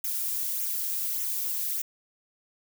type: noise with flanger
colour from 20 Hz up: violet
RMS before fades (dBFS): -30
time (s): 0.04-1.82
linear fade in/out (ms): 5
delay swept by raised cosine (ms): 0.22 to 2.72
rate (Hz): 1.7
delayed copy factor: -0.65
effects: none